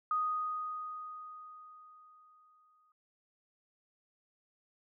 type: tone with exponential decay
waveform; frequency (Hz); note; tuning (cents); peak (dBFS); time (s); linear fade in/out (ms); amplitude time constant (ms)
sine; 1244; D#6; -1; -28; 0.11-2.92; 2; 610
effects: none